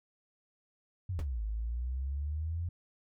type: exponential two-way sweep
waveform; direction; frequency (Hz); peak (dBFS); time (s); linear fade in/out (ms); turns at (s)
sine; down then up; 98 to 51.91 to 87.8; -32; 1.09-2.69; 5; 1.43
type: noise with exponential decay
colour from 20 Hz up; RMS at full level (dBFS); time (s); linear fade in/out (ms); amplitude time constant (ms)
brown; -32; 1.19-1.27; 1; 17
effects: none